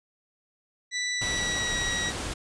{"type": "tone with pitch glide", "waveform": "20% pulse", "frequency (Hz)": [1975.5, 1917], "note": ["B6", "A#6"], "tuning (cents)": [0, 48], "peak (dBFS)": -22, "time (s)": [0.91, 2.13], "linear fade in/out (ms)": 50, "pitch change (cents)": -52, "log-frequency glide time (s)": [1.13, 1.71]}
{"type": "noise", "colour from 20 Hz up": "pink", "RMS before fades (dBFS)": -33, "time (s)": [1.21, 2.34], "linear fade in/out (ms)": 10}
{"effects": ["resampled to 22050 Hz"]}